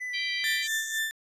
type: tone with vibrato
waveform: triangle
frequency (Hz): 1988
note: B6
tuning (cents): +11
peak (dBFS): -30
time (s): 0-0.64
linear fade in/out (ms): 20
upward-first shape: square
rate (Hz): 5.2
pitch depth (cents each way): 11
type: harmonic tone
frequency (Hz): 784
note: G5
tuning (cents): 0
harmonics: 3 / 4 / 5 / 6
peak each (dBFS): -34 / -35 / -36 / -37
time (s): 0.13-0.68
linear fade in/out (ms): 20
type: tone with tremolo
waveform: 35% pulse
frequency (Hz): 1775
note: A6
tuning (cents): +15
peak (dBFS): -24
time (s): 0.44-1.11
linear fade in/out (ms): 0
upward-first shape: sine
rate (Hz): 4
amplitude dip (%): 65
type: band-pass noise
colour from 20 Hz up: pink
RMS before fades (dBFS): -40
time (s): 0.62-0.99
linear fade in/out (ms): 10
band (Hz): 6000 to 7800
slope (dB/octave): 96
effects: resampled to 32000 Hz